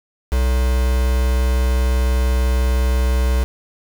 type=tone with quantisation; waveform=triangle; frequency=62.9 Hz; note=B1; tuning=32 cents sharp; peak=-12 dBFS; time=0.31-3.45 s; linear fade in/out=20 ms; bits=4; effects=none